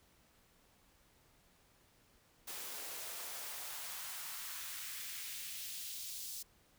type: noise with high-pass filter sweep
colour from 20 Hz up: white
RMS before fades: -45 dBFS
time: 2.47-6.43 s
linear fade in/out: 10 ms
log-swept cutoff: 290 to 4900 Hz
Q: 1.2
effects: pink hiss -69 dBFS RMS until 6.78 s